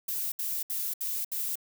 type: noise bursts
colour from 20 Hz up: violet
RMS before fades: -32 dBFS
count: 5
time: 0.08-1.556 s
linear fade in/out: 5 ms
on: 240 ms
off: 69 ms
effects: none